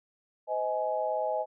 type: tone cluster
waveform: sine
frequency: 513 / 630 / 839 Hz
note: C5 / D#5 / G#5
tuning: -34 / +21 / +17 cents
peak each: -34 / -30 / -32 dBFS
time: 0.47-1.46 s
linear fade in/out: 50 ms
effects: none